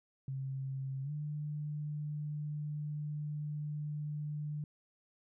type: tone with pitch glide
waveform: sine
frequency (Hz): 134.5 to 149.24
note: C3 to D3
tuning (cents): +48 to +28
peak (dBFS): -36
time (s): 0.28-4.64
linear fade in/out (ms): 2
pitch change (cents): +180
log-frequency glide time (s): 1.03-1.11
effects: none